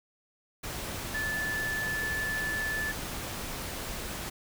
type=tone in noise; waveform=sine; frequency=1743 Hz; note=A6; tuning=17 cents flat; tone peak=-30 dBFS; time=1.14-2.92 s; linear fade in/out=10 ms; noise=pink; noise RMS=-37 dBFS; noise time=0.63-4.3 s; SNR=+4 dB; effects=none